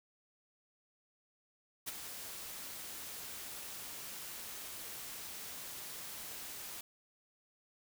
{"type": "noise with ADSR envelope", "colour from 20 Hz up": "white", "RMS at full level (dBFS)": -38, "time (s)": [1.86, 6.81], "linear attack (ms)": 23, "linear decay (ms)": 21, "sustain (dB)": -8, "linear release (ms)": 4, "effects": []}